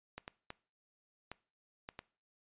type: clicks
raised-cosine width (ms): 0.3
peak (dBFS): -27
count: 6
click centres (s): 0.18 / 0.279 / 0.504 / 1.316 / 1.889 / 1.991
effects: noise-tail reverb RT60 0.4 s tail -21 dB re dry + resampled to 8000 Hz